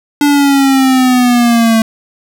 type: linear sweep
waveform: square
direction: down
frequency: 291.6 to 221.8 Hz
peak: -7 dBFS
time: 0.21-1.82 s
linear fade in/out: 2 ms
effects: none